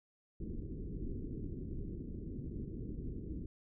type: low-pass noise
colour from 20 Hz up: pink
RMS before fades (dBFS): -42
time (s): 0.4-3.46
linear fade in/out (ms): 5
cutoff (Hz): 400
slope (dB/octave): 48
effects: none